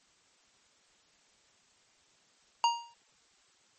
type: tone with exponential decay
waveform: square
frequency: 939 Hz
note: A#5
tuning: 12 cents sharp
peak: -21 dBFS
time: 2.64-2.94 s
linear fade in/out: 1 ms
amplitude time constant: 64 ms
effects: white hiss -66 dBFS RMS until 3.78 s + MP3 32 kbps